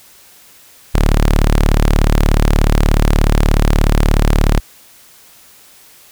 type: tone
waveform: sawtooth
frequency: 36.71 Hz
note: D1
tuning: in tune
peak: -5 dBFS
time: 0.94-4.6 s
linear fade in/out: 10 ms
effects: white hiss -44 dBFS RMS until 6.11 s